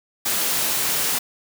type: high-pass noise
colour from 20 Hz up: white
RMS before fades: -22 dBFS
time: 0.25-1.19 s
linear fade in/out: 10 ms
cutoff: 120 Hz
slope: 12 dB/octave
effects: none